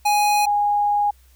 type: tone pair in turn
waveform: square / sine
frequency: 830.6 / 823 Hz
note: G#5 / G#5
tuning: 0 / -16 cents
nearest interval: unison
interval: 16 cents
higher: first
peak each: -16 dBFS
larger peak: neither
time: 0.05-0.46 / 0.46-1.11 s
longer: second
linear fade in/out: 10 ms
effects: added 63 Hz sine -50 dBFS peak until 1.35 s + white hiss -59 dBFS RMS until 1.35 s